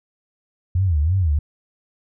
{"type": "tone with vibrato", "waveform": "sine", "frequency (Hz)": 84, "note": "E2", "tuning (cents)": 33, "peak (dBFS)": -15, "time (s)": [0.75, 1.39], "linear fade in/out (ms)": 5, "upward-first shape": "sine", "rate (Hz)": 3, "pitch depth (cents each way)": 250, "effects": []}